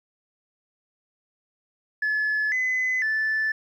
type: tone with pitch steps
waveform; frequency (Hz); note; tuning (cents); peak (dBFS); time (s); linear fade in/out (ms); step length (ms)
sine; 1717 / 2025 / 1753; A6 / B6 / A6; -43 / +43 / -7; -20; 2.02-3.52; 5; 500
effects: tanh soft clip ceiling -19 dBFS + 10-bit